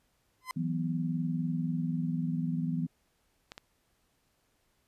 30% pulse tone with exponential growth, 1025 Hz, C6, 36 cents flat, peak -28 dBFS, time 0.41-0.51 s, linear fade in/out 1 ms, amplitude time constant 20 ms
sine chord, E suspended second, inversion none, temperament equal with one note detuned, 164.81 / 185 / 248.7 Hz, E3 / F#3 / B3, 0 / 0 / +12 cents, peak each -31 / -37 / -34 dBFS, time 0.56-2.87 s, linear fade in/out 10 ms
clicks, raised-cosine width 0.2 ms, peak -25 dBFS, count 2, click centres 3.519 / 3.579 s
effects pink hiss -73 dBFS RMS until 4.87 s + resampled to 32000 Hz

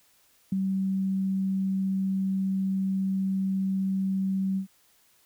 sine tone with ADSR envelope, 191.8 Hz, G3, 37 cents flat, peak -20 dBFS, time 0.52-4.67 s, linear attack 6 ms, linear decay 7 ms, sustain -4 dB, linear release 100 ms, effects white hiss -63 dBFS RMS until 5.25 s

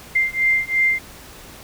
sine beating tone pair, 2093 / 2095.9 Hz, C7 / C7, 0 / +2 cents, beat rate 2.9 Hz, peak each -19 dBFS, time 0.15-0.99 s, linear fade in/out 10 ms, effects pink hiss -41 dBFS RMS until 1.63 s

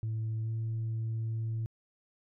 sine tone with pitch glide, 110.8 to 112.35 Hz, A2 to A2, +13 to +37 cents, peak -29 dBFS, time 0.03-1.66 s, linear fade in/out 0 ms, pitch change +24 cents, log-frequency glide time 0.43-0.48 s, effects tanh soft clip ceiling -29 dBFS

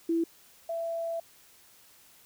sine tone pair in turn, 332.2 / 666.7 Hz, E4 / E5, +13 / +19 cents, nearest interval octave, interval 1206 cents, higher second, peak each -24 / -30 dBFS, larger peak first, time 0.09-0.24 / 0.69-1.2 s, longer second, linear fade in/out 5 ms, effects white hiss -58 dBFS RMS until 2.25 s

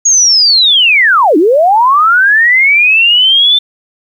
sine linear two-way sweep, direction down then up, 6700 to 287.7 to 3564 Hz, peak -4 dBFS, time 0.05-3.59 s, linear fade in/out 10 ms, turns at 1.37 s, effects 7-bit

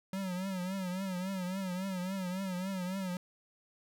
square tone with vibrato, 186.7 Hz, F#3, 16 cents sharp, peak -35 dBFS, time 0.13-3.17 s, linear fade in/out 2 ms, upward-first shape triangle, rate 3.6 Hz, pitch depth 99 cents each way, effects none

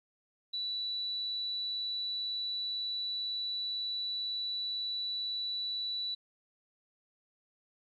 sine tone, 3951 Hz, B7, in tune, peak -33 dBFS, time 0.53-6.15 s, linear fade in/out 10 ms, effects 12-bit

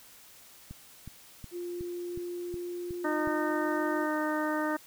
click train, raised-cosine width 5 ms, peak -30 dBFS, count 8, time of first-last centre 0.71-3.274 s, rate 2.73 Hz
sine tone with pitch glide, 350.9 to 352.9 Hz, F4 to F4, +8 to +18 cents, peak -34 dBFS, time 1.51-4.08 s, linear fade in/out 50 ms, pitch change +10 cents, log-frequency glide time 1.8-3.59 s
harmonic tone, 306.1 Hz, D#4, 28 cents flat, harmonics 1 / 2 / 3 / 4 / 5 / 6, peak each -31 / -34 / -36 / -37 / -38 / -39 dBFS, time 3.04-4.77 s, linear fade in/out 10 ms
effects white hiss -54 dBFS RMS until 4.86 s

